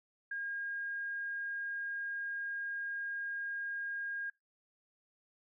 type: tone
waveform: sine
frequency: 1622 Hz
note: G#6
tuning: 41 cents flat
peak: -36 dBFS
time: 0.31-4.3 s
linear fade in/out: 5 ms
effects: noise-tail reverb RT60 0.2 s tail -24 dB re dry